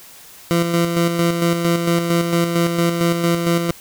20% pulse tone with tremolo, 170 Hz, F3, 46 cents flat, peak -9 dBFS, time 0.51-3.71 s, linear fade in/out 0 ms, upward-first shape square, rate 4.4 Hz, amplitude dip 45%, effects white hiss -42 dBFS RMS until 3.8 s

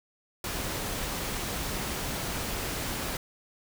pink noise, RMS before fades -33 dBFS, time 0.44-3.17 s, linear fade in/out 2 ms, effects none

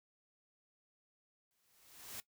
white noise with exponential growth, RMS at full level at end -44 dBFS, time 1.51-2.2 s, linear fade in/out 0 ms, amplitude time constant 150 ms, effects noise-tail reverb RT60 0.1 s tail -18 dB re dry

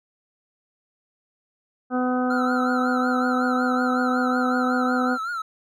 harmonic tone, 251.6 Hz, B3, 32 cents sharp, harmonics 1 / 2 / 3 / 4 / 5 / 6, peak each -22 / -28 / -28 / -40 / -30 / -35 dBFS, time 1.9-5.18 s, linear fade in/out 50 ms
triangle tone with vibrato, 1365 Hz, F6, 40 cents flat, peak -24 dBFS, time 2.3-5.42 s, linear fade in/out 5 ms, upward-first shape triangle, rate 5.4 Hz, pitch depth 110 cents each way
effects none

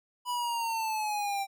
square linear sweep, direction down, 987.8 to 780 Hz, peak -30 dBFS, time 0.25-1.47 s, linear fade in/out 50 ms, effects none

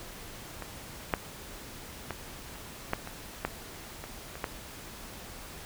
clicks, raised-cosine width 0.5 ms, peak -22 / -10 / -18 / -30 / -12 / -24 / -13 / -24 / -25 / -15 dBFS, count 10, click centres 0.623 / 1.138 / 2.107 / 2.557 / 2.934 / 3.074 / 3.45 / 4.04 / 4.355 / 4.442 s, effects pink hiss -45 dBFS RMS until 5.65 s

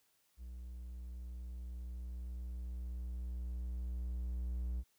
triangle tone with level ramp, 60.9 Hz, B1, 24 cents flat, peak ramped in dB -43 to -33 dBFS, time 0.37-4.84 s, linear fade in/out 50 ms, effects white hiss -75 dBFS RMS until 4.98 s

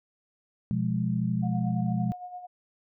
sine chord, F diminished, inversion second, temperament equal, 123.47 / 174.61 / 207.7 Hz, Cb3 / F3 / Ab3, 0 / 0 / 0 cents, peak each -29 dBFS, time 0.71-2.12 s, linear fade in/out 0 ms
sine tone with tremolo, 721 Hz, F#5, 45 cents flat, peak -35 dBFS, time 1.42-2.47 s, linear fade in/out 20 ms, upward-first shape sine, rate 8.8 Hz, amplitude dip 60%
effects none

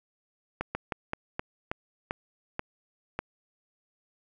slowing click train, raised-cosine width 0.5 ms, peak -15 dBFS, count 9, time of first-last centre 0.61-3.19 s, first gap 140 ms, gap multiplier 1.23, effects none

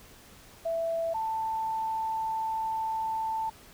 sine tone pair in turn, 662 / 886.7 Hz, E5 / A5, +7 / +13 cents, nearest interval perfect fourth, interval 506 cents, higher second, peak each -27 / -28 dBFS, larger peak first, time 0.65-1.14 / 1.14-3.5 s, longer second, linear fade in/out 10 ms, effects pink hiss -53 dBFS RMS until 3.73 s

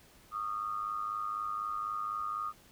sine tone with amplitude modulation, 1230 Hz, D#6, 20 cents flat, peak -30 dBFS, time 0.31-2.53 s, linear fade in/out 50 ms, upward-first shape sine, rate 104 Hz, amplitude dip 70%, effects pink hiss -60 dBFS RMS until 2.71 s

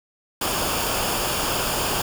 pink noise with comb filter, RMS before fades -24 dBFS, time 0.41-2.02 s, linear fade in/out 5 ms, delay 0.5 ms, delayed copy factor -0.55, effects none

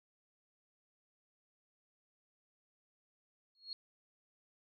sine tone with exponential growth, 4300 Hz, C8, 47 cents sharp, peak -37 dBFS, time 3.55-3.73 s, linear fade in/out 1 ms, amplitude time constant 39 ms, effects none

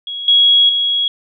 sine tone with level steps, 3322 Hz, G#7, in tune, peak -22 / -7 / -13 dBFS, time 0.07-1.08 s, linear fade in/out 2 ms, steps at 0.28 / 0.69 s, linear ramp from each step 2 ms, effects none

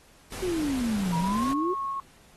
pink noise, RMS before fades -38 dBFS, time 0.32-1.53 s, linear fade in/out 2 ms
sine exponential two-way sweep, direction down then up, 380 to 165.4 to 380 Hz, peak -25 dBFS, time 0.42-1.74 s, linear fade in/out 10 ms, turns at 1.17 s
sine tone with pitch glide, 958 to 1094.1 Hz, A#5 to C#6, +47 to -23 cents, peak -28 dBFS, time 1.13-2 s, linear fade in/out 2 ms, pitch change +230 cents, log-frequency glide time 1.24-1.46 s
effects pink hiss -57 dBFS RMS until 2.36 s + AAC 32 kbps

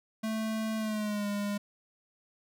square tone with pitch glide, 220 to 204.1 Hz, A3 to G#3, 0 to -30 cents, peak -31 dBFS, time 0.23-1.58 s, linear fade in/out 10 ms, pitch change -130 cents, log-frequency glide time 0.77-1.27 s, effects none

